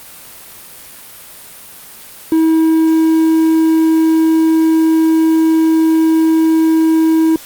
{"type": "tone", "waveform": "triangle", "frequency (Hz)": 321.5, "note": "E4", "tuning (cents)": -43, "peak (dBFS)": -6, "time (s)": [2.32, 7.36], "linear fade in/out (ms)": 2, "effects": ["white hiss -35 dBFS RMS until 7.45 s", "Opus 32 kbps"]}